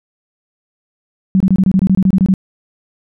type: tone bursts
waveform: sine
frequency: 189.4 Hz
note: F#3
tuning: 41 cents sharp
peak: -7 dBFS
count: 13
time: 1.35-2.339 s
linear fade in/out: 0 ms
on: 53 ms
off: 25 ms
effects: none